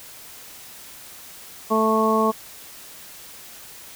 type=harmonic tone; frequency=220 Hz; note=A3; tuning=in tune; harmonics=1 / 2 / 3 / 4 / 5; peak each=-22 / -22 / -25 / -27 / -21 dBFS; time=1.7-2.32 s; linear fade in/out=20 ms; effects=white hiss -42 dBFS RMS until 3.95 s